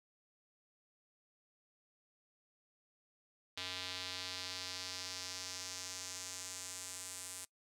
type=tone with band-pass filter sweep; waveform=square; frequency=91.8 Hz; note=F#2; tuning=13 cents flat; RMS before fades=-45 dBFS; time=3.57-7.45 s; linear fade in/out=5 ms; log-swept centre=3700 to 8700 Hz; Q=2.1; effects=noise-tail reverb RT60 0.1 s tail -21 dB re dry